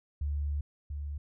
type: tone pair in turn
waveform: sine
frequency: 72.6 / 72.6 Hz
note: D2 / D2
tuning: -19 / -19 cents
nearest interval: unison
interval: 0 cents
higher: neither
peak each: -29 / -34 dBFS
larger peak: first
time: 0.21-0.61 / 0.9-1.18 s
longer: first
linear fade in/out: 5 ms
effects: none